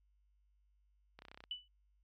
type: clicks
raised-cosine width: 0.3 ms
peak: -36 dBFS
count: 9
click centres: 1.19 / 1.221 / 1.252 / 1.284 / 1.315 / 1.345 / 1.375 / 1.405 / 1.439 s
type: tone with exponential decay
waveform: sine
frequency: 2975 Hz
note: F#7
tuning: 9 cents sharp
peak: -35 dBFS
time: 1.51-1.68 s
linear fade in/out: 2 ms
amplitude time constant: 36 ms
effects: added 50 Hz sine -70 dBFS peak until 2.03 s + MP3 64 kbps